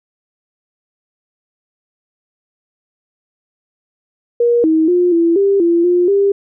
sine tone with pitch steps, 475.1 / 318.4 / 355.4 / 335.7 / 396.5 / 340.1 / 354.2 / 398.7 Hz, A#4 / D#4 / F4 / E4 / G4 / F4 / F4 / G4, +33 / +40 / +30 / +32 / +20 / -46 / +24 / +29 cents, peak -9 dBFS, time 4.4-6.32 s, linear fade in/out 5 ms, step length 240 ms, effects none

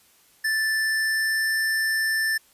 square tone with pitch glide, 1760 to 1770.2 Hz, A6 to A6, 0 to +10 cents, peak -22 dBFS, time 0.44-2.38 s, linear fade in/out 10 ms, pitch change +10 cents, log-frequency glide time 0.72-1.57 s, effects white hiss -58 dBFS RMS until 2.53 s + resampled to 32000 Hz

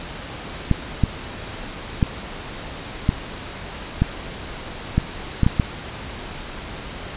clicks, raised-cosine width 5 ms, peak -3 dBFS, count 9, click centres 0.713 / 1.037 / 2.028 / 3.091 / 4.02 / 4.98 / 5.433 / 5.465 / 5.598 s, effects pink hiss -33 dBFS RMS until 7.16 s + resampled to 8000 Hz

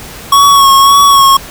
square tone with vibrato, 1108.7 Hz, C#6, in tune, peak -3 dBFS, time 0.32-1.37 s, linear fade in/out 5 ms, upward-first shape sine, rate 1.8 Hz, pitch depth 31 cents each way, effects pink hiss -28 dBFS RMS until 1.5 s

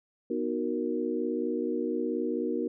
sine chord, B major seventh, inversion none, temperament equal, 246.9 / 311.1 / 370 / 466.2 Hz, B3 / D#4 / F#4 / A#4, 0 / 0 / 0 / 0 cents, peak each -33 dBFS, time 0.3-2.68 s, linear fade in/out 5 ms, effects none

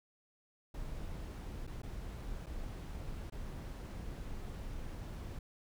brown noise with dropouts, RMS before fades -43 dBFS, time 0.74-5.39 s, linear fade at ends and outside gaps 5 ms, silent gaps 1.668-1.674 / 1.82-1.831 / 2.462-2.466 / 3.3-3.321 s, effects none

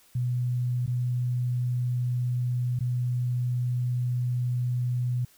sine tone with dropouts, 123.47 Hz, B2, in tune, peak -24 dBFS, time 0.15-5.25 s, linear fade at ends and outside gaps 5 ms, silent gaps 0.863-0.876 / 2.791-2.806 s, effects white hiss -59 dBFS RMS until 5.37 s

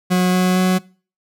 40% pulse tone with pitch steps, 182 / 183.37 / 184.75 Hz, F#3 / F#3 / F#3, -28 / -15 / -2 cents, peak -12 dBFS, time 0.1-0.79 s, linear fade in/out 20 ms, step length 230 ms, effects noise-tail reverb RT60 0.4 s tail -23 dB re dry

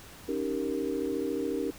sine chord, Eb dominant seventh, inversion third, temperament equal, 277.2 / 311.1 / 392 / 466.2 Hz, Db4 / Eb4 / G4 / Bb4, 0 / 0 / 0 / 0 cents, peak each -34 dBFS, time 0.28-1.71 s, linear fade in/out 10 ms, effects pink hiss -49 dBFS RMS until 1.78 s

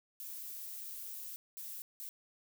violet noise bursts at uneven times, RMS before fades -45 dBFS, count 3, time 0.2-1.36 / 1.57-1.82 / 2-2.09 s, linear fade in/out 0 ms, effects none

